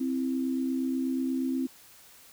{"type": "tone pair together", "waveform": "sine", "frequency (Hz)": [261.6, 329.9], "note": ["C4", "E4"], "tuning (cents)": [0, 1], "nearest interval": "major third", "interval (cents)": 401, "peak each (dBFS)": [-27, -34], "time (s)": [0, 1.67], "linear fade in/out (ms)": 10, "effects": ["white hiss -54 dBFS RMS until 2.32 s"]}